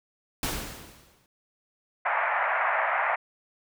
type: noise with exponential decay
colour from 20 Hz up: pink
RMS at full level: -27 dBFS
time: 0.43-1.26 s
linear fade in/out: 1 ms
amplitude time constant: 180 ms
type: band-pass noise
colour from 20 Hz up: pink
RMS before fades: -26 dBFS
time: 2.05-3.16 s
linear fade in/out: 10 ms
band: 640 to 2200 Hz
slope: 48 dB/octave
effects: none